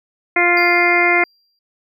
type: harmonic tone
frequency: 349.6 Hz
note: F4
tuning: 2 cents sharp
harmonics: 1 / 2 / 3 / 4 / 5 / 6 / 7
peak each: -19 / -19 / -24 / -22 / -23 / -14 / -23 dBFS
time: 0.36-1.24 s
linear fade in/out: 5 ms
type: tone with exponential decay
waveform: triangle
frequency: 4746 Hz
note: D8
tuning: 17 cents sharp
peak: -24 dBFS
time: 0.57-1.59 s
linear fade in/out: 2 ms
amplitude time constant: 220 ms
effects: none